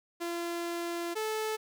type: tone pair in turn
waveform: sawtooth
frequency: 342.2 / 435.1 Hz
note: F4 / A4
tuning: -35 / -19 cents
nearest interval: major third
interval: 416 cents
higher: second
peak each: -29 / -27 dBFS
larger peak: second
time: 0.2-1.15 / 1.15-1.57 s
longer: first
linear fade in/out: 20 ms
effects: none